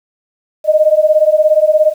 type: beating tone pair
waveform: sine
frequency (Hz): 608 / 625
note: D#5 / D#5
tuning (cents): -40 / +8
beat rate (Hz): 17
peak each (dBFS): -10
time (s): 0.64-1.94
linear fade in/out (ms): 50
effects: 7-bit